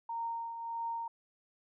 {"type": "tone with tremolo", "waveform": "sine", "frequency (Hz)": 924, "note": "A#5", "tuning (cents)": -16, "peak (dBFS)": -33, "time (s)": [0.09, 1.08], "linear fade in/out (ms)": 5, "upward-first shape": "triangle", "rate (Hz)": 1.6, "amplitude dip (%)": 55, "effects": []}